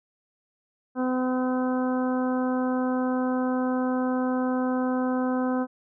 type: harmonic tone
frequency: 254.7 Hz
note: C4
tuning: 46 cents flat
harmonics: 1 / 2 / 3 / 4 / 5 / 6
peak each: -24 / -30 / -34 / -36 / -38 / -40 dBFS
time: 0.95-5.67 s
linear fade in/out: 50 ms
effects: none